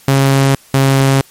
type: tone pair in turn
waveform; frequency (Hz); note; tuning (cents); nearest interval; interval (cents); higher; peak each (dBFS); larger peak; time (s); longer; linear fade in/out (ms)
sawtooth; 136.4 / 135.61; C#3 / C#3; -28 / -38; unison; 10; first; -4; neither; 0.08-0.55 / 0.74-1.21; neither; 2
effects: white hiss -44 dBFS RMS until 1.3 s + MP3 64 kbps